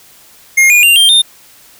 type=tone with pitch steps; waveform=square; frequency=2134 / 2437 / 2783 / 3179 / 3631 Hz; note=C7 / D#7 / F7 / G7 / A#7; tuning=+34 / -37 / -7 / +24 / -46 cents; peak=-5 dBFS; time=0.57-1.22 s; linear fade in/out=10 ms; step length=130 ms; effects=white hiss -42 dBFS RMS until 1.79 s